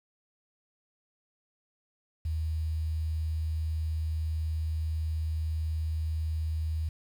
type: tone with quantisation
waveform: sine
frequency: 79.2 Hz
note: D#2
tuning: 31 cents sharp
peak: -28 dBFS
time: 2.25-6.89 s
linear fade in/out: 5 ms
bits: 9
effects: none